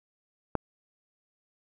click, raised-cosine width 1 ms, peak -12 dBFS, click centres 0.553 s, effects none

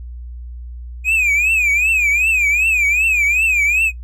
triangle tone with vibrato, 2462 Hz, D#7, 19 cents flat, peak -11 dBFS, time 1.04-3.92 s, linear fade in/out 50 ms, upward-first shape triangle, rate 2.6 Hz, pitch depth 170 cents each way, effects noise-tail reverb RT60 0.1 s tail -19 dB re dry + added 60 Hz sine -28 dBFS peak until 4.03 s

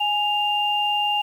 sine tone pair together, 830.6 / 2798 Hz, G#5 / F7, 0 / +3 cents, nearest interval octave + major sixth, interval 2103 cents, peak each -22 dBFS, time 0-1.22 s, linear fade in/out 10 ms, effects 8-bit

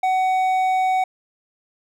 triangle tone with hard clipping, 750 Hz, F#5, 23 cents sharp, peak -18 dBFS, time 0.03-1.04 s, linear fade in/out 5 ms, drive 10 dB, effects none

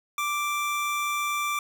25% pulse tone, 1174.7 Hz, D6, in tune, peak -22 dBFS, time 0.18-1.59 s, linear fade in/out 2 ms, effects none

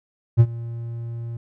triangle tone with ADSR envelope, 116.8 Hz, A#2, 4 cents sharp, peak -5 dBFS, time 0.37-1.37 s, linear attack 32 ms, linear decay 56 ms, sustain -21 dB, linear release 3 ms, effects none

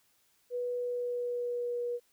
sine tone with pitch glide, 490 to 481.9 Hz, B4 to B4, -14 to -43 cents, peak -31 dBFS, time 0.5-2 s, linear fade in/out 50 ms, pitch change -29 cents, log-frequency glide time 0.77-1.8 s, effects white hiss -70 dBFS RMS until 2.12 s

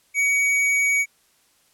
sine tone with tanh clipping, 2255 Hz, C#7, 29 cents sharp, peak -19 dBFS, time 0.14-1.06 s, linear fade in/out 50 ms, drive 14 dB, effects white hiss -61 dBFS RMS until 1.73 s + low-pass 12000 Hz 12 dB/octave

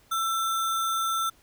sine tone with sample-and-hold, 1338 Hz, E6, 25 cents sharp, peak -24 dBFS, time 0.11-1.3 s, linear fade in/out 10 ms, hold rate 4900 Hz, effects pink hiss -60 dBFS RMS until 1.42 s

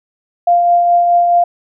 sine tone with tremolo, 697 Hz, F5, 4 cents flat, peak -6 dBFS, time 0.47-1.44 s, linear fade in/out 5 ms, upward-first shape triangle, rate 4.7 Hz, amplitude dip 35%, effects none

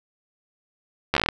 slowing click train, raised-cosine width 0.3 ms, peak -4 dBFS, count 9, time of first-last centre 1.14-1.288 s, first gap 12 ms, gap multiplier 1.12, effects none

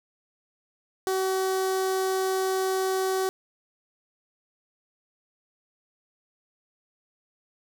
sawtooth tone with notch filter, 378.8 Hz, F#4, 41 cents sharp, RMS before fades -26 dBFS, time 1.07-3.29 s, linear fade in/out 0 ms, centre 2500 Hz, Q 1.2, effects none

